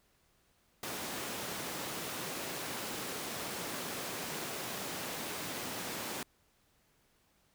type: high-pass noise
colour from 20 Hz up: pink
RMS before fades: -40 dBFS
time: 0.83-6.23 s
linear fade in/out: 2 ms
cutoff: 190 Hz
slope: 12 dB/octave
effects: pink hiss -71 dBFS RMS until 7.54 s